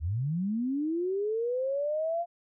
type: linear sweep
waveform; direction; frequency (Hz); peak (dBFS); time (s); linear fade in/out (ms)
sine; up; 69.3 to 698.5; -27; 0-2.26; 50
effects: none